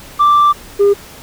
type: tone pair in turn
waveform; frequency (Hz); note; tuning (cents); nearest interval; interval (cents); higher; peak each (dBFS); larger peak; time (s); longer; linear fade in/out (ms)
sine; 1174.7 / 403.5; D6 / G#4; 0 / -50; octave + tritone; 1850; first; -4; neither; 0.19-0.53 / 0.79-0.94; first; 20
effects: tanh soft clip ceiling -5 dBFS + pink hiss -36 dBFS RMS until 1.22 s